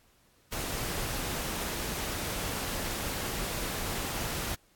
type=noise; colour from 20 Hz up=pink; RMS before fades=-34 dBFS; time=0.52-4.55 s; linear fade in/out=5 ms; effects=pink hiss -65 dBFS RMS until 4.75 s + AAC 64 kbps